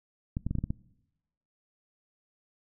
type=clicks; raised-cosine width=5 ms; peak=-18 dBFS; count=7; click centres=0.369 / 0.466 / 0.51 / 0.553 / 0.586 / 0.64 / 0.705 s; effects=noise-tail reverb RT60 0.9 s tail -21 dB re dry